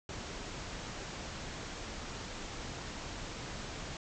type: low-pass noise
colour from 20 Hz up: pink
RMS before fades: -43 dBFS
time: 0.09-3.97 s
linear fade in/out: 2 ms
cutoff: 7600 Hz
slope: 96 dB/octave
effects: none